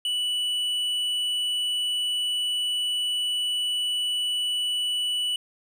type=tone with tanh clipping; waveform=sine; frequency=2960 Hz; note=F#7; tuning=in tune; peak=-25 dBFS; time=0.05-5.36 s; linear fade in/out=2 ms; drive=7 dB; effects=none